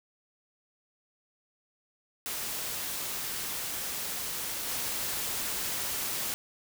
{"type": "noise with level steps", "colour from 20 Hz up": "white", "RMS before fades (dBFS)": [-35, -33], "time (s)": [2.26, 6.34], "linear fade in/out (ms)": 0, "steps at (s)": 4.67, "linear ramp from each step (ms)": 20, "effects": []}